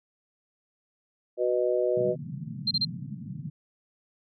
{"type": "harmonic tone", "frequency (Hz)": 123.47, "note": "B2", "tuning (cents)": 0, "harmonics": [3, 4, 5], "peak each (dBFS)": [-27, -27, -27], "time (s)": [1.37, 2.16], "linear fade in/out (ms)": 50}
{"type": "band-pass noise", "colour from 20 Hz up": "pink", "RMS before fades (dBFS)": -37, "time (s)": [1.96, 3.5], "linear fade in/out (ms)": 10, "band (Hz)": [120, 220], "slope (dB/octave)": 48}
{"type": "tone bursts", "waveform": "sine", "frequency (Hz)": 4164, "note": "C8", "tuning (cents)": -9, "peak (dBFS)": -22, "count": 3, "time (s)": [2.67, 2.85], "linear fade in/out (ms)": 5, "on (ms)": 40, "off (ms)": 30}
{"effects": []}